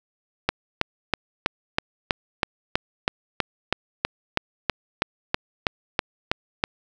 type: click train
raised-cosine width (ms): 0.3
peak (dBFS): -3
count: 20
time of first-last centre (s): 0.49-6.639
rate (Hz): 3.09
effects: none